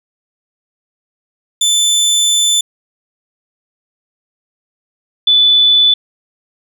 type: tone pair in turn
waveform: 25% pulse / sine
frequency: 3520 / 3484 Hz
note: A7 / A7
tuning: 0 / -18 cents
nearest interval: unison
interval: 18 cents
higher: first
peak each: -6 dBFS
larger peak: neither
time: 1.61-2.61 / 5.27-5.94 s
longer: first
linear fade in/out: 5 ms
effects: none